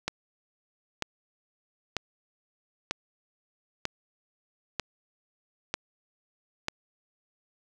click train, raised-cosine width 0.2 ms, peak -11 dBFS, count 8, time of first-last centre 0.08-6.684 s, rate 1.06 Hz, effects none

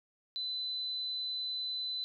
sine tone, 4015 Hz, B7, 28 cents sharp, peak -34 dBFS, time 0.36-2.04 s, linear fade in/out 0 ms, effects none

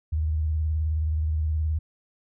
sine tone with vibrato, 77.9 Hz, D#2, 3 cents sharp, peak -22 dBFS, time 0.12-1.79 s, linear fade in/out 10 ms, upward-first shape sine, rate 19 Hz, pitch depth 75 cents each way, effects none

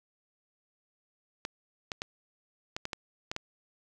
clicks, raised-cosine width 0.2 ms, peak -17 dBFS, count 8, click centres 1.451 / 1.918 / 2.019 / 2.765 / 2.854 / 2.932 / 3.315 / 3.364 s, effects none

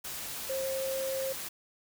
sine tone in noise, 533 Hz, C5, 32 cents sharp, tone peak -31 dBFS, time 0.49-1.33 s, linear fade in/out 10 ms, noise white, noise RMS -39 dBFS, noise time 0.04-1.49 s, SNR +5 dB, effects none

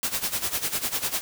white noise with tremolo, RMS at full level -25 dBFS, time 0.03-1.21 s, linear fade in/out 0 ms, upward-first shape sine, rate 10 Hz, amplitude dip 80%, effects none

